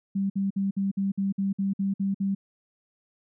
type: tone bursts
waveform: sine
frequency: 196 Hz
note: G3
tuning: in tune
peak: -23 dBFS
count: 11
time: 0.15-2.35 s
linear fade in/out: 10 ms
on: 150 ms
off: 55 ms
effects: none